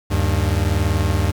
40% pulse tone pair together, 77.16 / 98.1 Hz, D#2 / G2, -14 / +2 cents, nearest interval major third, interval 416 cents, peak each -18 dBFS, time 0.1-1.32 s, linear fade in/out 20 ms, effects 7-bit

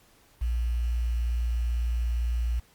sine tone with quantisation, 58.9 Hz, A#1, 19 cents sharp, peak -24 dBFS, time 0.41-2.6 s, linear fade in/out 10 ms, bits 8, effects pink hiss -60 dBFS RMS until 2.74 s + Opus 48 kbps

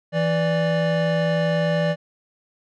square tone pair together, 164.81 / 587.3 Hz, E3 / D5, 0 / 0 cents, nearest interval octave + minor seventh, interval 2200 cents, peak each -22 dBFS, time 0.12-1.96 s, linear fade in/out 50 ms, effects low-pass 3000 Hz 12 dB/octave

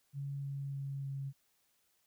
sine tone with pitch steps, 140 / 139.11 / 138.23 / 137.36 Hz, C#3 / C#3 / C#3 / C#3, +18 / +6 / -5 / -15 cents, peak -37 dBFS, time 0.13-1.33 s, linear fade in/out 50 ms, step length 300 ms, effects white hiss -75 dBFS RMS until 2.06 s

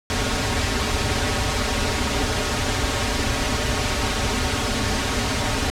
pink noise with comb filter, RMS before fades -22 dBFS, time 0.1-5.7 s, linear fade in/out 0 ms, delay 5.9 ms, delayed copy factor -0.95, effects low-pass 7000 Hz 12 dB/octave

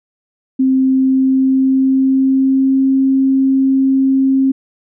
sine tone with pitch glide, 262.8 to 267.4 Hz, C4 to C4, +8 to +38 cents, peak -9 dBFS, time 0.59-4.52 s, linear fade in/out 10 ms, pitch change +30 cents, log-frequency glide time 0.74-2.83 s, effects none

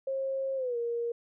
sine tone with pitch glide, 537 to 470.2 Hz, C5 to A#4, +45 to +15 cents, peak -29 dBFS, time 0.07-1.12 s, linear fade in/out 5 ms, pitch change -230 cents, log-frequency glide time 0.56-0.77 s, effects none

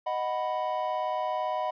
triangle chord, B major, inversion first, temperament equal, 622.3 / 740 / 987.8 Hz, D#5 / F#5 / B5, 0 / 0 / 0 cents, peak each -30 dBFS, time 0.06-1.71 s, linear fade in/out 10 ms, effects resampled to 11025 Hz

